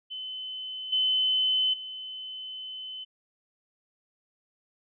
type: tone with level steps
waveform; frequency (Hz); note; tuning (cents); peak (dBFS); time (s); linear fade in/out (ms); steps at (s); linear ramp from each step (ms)
sine; 3040; F#7; +46; -34 / -22 / -36; 0.1-3.05; 20; 0.92 / 1.73; 10
effects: none